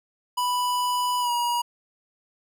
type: tone with pitch glide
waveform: square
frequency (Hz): 988 to 958.2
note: B5 to A#5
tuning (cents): 0 to +47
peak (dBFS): -23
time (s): 0.37-1.62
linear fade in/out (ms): 10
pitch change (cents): -53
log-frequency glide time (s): 1.2-1.31
effects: none